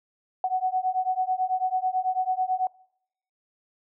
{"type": "beating tone pair", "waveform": "sine", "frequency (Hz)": [740, 749.1], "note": ["F#5", "F#5"], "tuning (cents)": [0, 21], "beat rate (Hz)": 9.1, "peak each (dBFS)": -26, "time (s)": [0.44, 2.67], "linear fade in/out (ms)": 2, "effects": ["noise-tail reverb RT60 0.7 s tail -23 dB re dry"]}